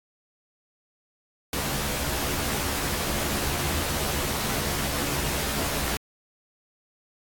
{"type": "noise with comb filter", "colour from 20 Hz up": "pink", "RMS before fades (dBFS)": -28, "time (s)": [1.53, 5.97], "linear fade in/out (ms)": 2, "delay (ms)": 14, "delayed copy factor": 1, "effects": ["AAC 64 kbps"]}